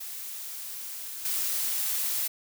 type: noise with level steps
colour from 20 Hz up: blue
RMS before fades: -38 / -29 dBFS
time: 0-2.28 s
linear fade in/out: 10 ms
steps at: 1.25 s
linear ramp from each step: 2 ms
effects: none